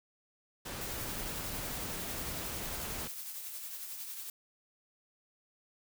pink noise, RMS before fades -41 dBFS, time 0.65-3.08 s, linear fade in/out 10 ms
blue noise with tremolo, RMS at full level -41 dBFS, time 0.81-4.3 s, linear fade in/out 2 ms, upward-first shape triangle, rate 11 Hz, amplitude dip 45%
effects none

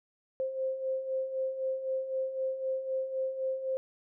sine beating tone pair, 523.3 / 527.2 Hz, C5 / C5, 0 / +13 cents, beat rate 3.9 Hz, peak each -38 / -31 dBFS, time 0.4-3.77 s, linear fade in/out 0 ms, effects none

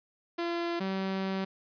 sawtooth tone pair in turn, 341.6 / 191.72 Hz, F4 / G3, -38 / -38 cents, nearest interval minor seventh, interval 1000 cents, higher first, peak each -26 dBFS, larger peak neither, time 0.38-0.8 / 0.8-1.45 s, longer second, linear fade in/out 10 ms, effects resampled to 11025 Hz

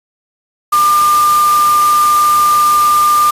sine tone in noise, 1199 Hz, D6, 36 cents sharp, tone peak -7 dBFS, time 0.72-3.31 s, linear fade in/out 10 ms, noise white, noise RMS -21 dBFS, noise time 0.72-3.31 s, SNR +11 dB, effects resampled to 32000 Hz

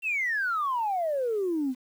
sine exponential sweep, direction down, 2752 to 245.7 Hz, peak -24 dBFS, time 0.02-1.75 s, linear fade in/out 50 ms, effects tanh soft clip ceiling -21 dBFS + 9-bit

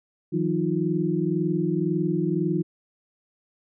sine tone cluster, 158.6 / 180.5 / 313.1 / 353.2 Hz, D#3 / F#3 / D#4 / F4, +33 / -43 / +11 / +20 cents, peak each -27 dBFS, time 0.32-2.63 s, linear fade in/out 20 ms, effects none

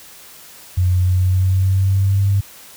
sine tone with pitch glide, 90.8 to 99.02 Hz, F#2 to G2, -32 to +18 cents, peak -12 dBFS, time 0.77-2.41 s, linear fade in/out 10 ms, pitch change +150 cents, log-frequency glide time 1.02-2.28 s, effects white hiss -41 dBFS RMS until 2.76 s

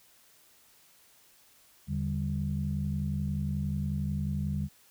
sine tone cluster, 80.7 / 146.1 / 197.3 Hz, E2 / D3 / G3, -36 / -9 / +11 cents, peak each -33 / -32 / -33 dBFS, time 1.87-4.69 s, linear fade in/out 50 ms, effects tanh soft clip ceiling -19 dBFS + white hiss -61 dBFS RMS until 4.9 s

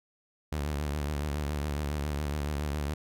sawtooth tone with vibrato, 73.42 Hz, D2, in tune, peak -26 dBFS, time 0.52-2.94 s, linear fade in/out 5 ms, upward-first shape triangle, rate 7.2 Hz, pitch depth 91 cents each way, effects none

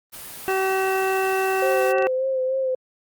white noise, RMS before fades -37 dBFS, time 0.12-1.93 s, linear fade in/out 20 ms
harmonic tone, 381.9 Hz, G4, 45 cents flat, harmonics 1 / 2 / 3 / 4 / 5 / 7, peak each -22 / -25 / -31 / -30 / -33 / -31 dBFS, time 0.48-2.07 s, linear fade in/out 0 ms
sine tone with vibrato, 523.3 Hz, C5, in tune, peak -20 dBFS, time 1.62-2.75 s, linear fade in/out 5 ms, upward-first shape sine, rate 3.4 Hz, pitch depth 31 cents each way
clicks, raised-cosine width 0.2 ms, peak -20 dBFS, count 2, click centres 1.984 / 2.024 s
effects Opus 32 kbps

